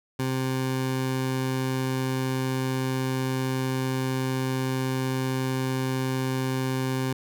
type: tone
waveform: 20% pulse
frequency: 130.81 Hz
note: C3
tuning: in tune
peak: -20 dBFS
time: 0.19-7.13 s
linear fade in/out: 5 ms
effects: none